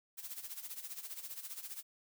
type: noise with tremolo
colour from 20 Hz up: blue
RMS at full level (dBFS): -43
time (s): 0.17-1.83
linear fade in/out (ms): 20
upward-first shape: sine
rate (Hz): 15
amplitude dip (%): 75
effects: none